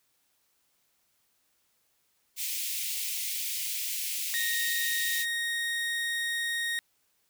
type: high-pass noise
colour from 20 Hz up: white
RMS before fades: -33 dBFS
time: 2.36-5.26 s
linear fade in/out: 50 ms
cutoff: 2100 Hz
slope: 48 dB/octave
type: tone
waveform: 30% pulse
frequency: 1864.7 Hz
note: A#6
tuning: in tune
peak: -26 dBFS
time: 4.34-6.79 s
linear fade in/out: 0 ms
effects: white hiss -72 dBFS RMS until 7.29 s